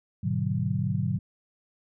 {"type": "chord", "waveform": "sine", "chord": "G# half-diminished seventh", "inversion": "none", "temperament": "just", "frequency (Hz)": [103.83, 124.59, 149.51, 186.89], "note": ["G#2", "B2", "D3", "F#3"], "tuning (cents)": [0, 16, 31, 18], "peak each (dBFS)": -30, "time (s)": [0.23, 1.19], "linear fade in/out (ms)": 10, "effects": []}